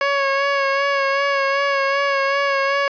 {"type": "tone with vibrato", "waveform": "15% pulse", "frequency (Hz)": 554.4, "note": "C#5", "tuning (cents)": 0, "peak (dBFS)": -10, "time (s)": [0.01, 2.88], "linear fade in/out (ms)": 2, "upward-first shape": "sine", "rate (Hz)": 2.6, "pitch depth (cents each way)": 26, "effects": ["resampled to 11025 Hz", "8-bit"]}